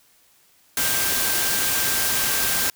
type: tone in noise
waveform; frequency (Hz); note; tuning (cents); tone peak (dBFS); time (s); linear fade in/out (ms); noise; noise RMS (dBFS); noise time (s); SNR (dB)
sine; 1577; G6; +10; -31; 0.77-2.7; 2; white; -22; 0.77-2.7; -12
effects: white hiss -58 dBFS RMS until 2.75 s